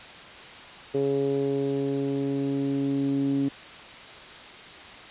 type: tone with low-pass filter sweep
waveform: 10% pulse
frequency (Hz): 138.59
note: C#3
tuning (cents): 0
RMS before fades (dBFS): -26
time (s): 0.94-3.49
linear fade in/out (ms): 10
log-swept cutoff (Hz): 420 to 280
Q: 4.1
effects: white hiss -43 dBFS RMS until 5.1 s + resampled to 8000 Hz